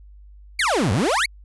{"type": "exponential two-way sweep", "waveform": "30% pulse", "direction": "down then up", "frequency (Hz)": [2365, 86.1, 2365], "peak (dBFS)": -15, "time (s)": [0.59, 1.26], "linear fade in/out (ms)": 5, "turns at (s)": 0.92, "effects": ["added 50 Hz sine -42 dBFS peak until 1.44 s", "resampled to 24000 Hz"]}